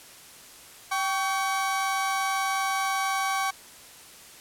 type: tone pair together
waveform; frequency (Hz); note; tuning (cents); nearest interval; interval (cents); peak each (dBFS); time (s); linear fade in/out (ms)
30% pulse; 776.8 / 1126; G5 / C#6; -16 / +27; tritone; 643; -25; 0.91-3.51; 10
effects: white hiss -48 dBFS RMS until 4.4 s + low-pass 12000 Hz 12 dB/octave